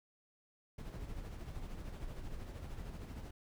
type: noise with tremolo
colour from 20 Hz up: brown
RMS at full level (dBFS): -43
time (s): 0.78-3.31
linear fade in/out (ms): 5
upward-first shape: sine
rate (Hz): 13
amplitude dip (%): 45
effects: none